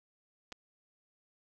clicks, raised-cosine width 0.2 ms, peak -28 / -27 dBFS, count 2, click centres 0.521 / 0.525 s, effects none

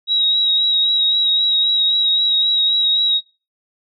sine tone with vibrato, 3827 Hz, A#7, 45 cents sharp, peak -13 dBFS, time 0.07-3.21 s, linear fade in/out 50 ms, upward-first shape sine, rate 3.8 Hz, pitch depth 24 cents each way, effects noise-tail reverb RT60 0.3 s tail -20 dB re dry

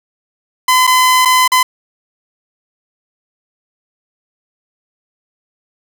sawtooth tone with dropouts, 1018 Hz, C6, 48 cents flat, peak -4 dBFS, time 0.68-1.63 s, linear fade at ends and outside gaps 5 ms, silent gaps 0.869-0.874 / 1.251-1.255 / 1.478-1.518 s, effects none

